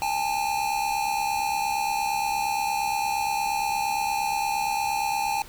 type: tone pair together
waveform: square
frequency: 812.4 / 881 Hz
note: G#5 / A5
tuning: -38 / +2 cents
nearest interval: minor second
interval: 140 cents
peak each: -27 / -28 dBFS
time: 0.02-5.42 s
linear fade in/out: 0 ms
effects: pink hiss -46 dBFS RMS until 5.48 s